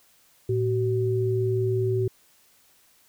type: tone pair together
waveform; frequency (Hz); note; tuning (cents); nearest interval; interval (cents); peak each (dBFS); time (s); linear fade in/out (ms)
sine; 113.15 / 378.4; A2 / F#4; +49 / +39; octave + major sixth; 2090; -24; 0.49-2.08; 5
effects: white hiss -60 dBFS RMS until 3.08 s